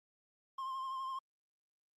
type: tone with vibrato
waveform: triangle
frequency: 1058 Hz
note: C6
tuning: 19 cents sharp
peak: -36 dBFS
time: 0.58-1.19 s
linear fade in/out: 5 ms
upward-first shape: triangle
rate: 12 Hz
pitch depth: 38 cents each way
effects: Opus 32 kbps